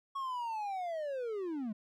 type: linear sweep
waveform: triangle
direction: down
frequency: 1108.7 to 200.9 Hz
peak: -33 dBFS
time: 0.15-1.73 s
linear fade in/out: 10 ms
effects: none